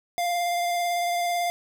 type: tone with vibrato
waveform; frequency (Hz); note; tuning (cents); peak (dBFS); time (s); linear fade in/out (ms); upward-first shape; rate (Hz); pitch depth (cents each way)
square; 698.5; F5; 0; -24; 0.18-1.5; 0; sine; 18; 14
effects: none